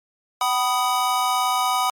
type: chord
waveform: square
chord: B major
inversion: second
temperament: equal with one note detuned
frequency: 758.2 / 987.8 / 1244.5 Hz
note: F#5 / B5 / D#6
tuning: +42 / 0 / 0 cents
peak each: -24 dBFS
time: 0.41-1.9 s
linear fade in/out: 2 ms
effects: MP3 64 kbps